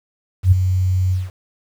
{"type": "tone with ADSR envelope", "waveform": "sine", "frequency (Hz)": 92.5, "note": "F#2", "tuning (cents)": 0, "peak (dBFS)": -5, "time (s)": [0.43, 1.31], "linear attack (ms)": 89, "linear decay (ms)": 13, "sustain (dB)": -9, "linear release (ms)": 190, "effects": ["7-bit"]}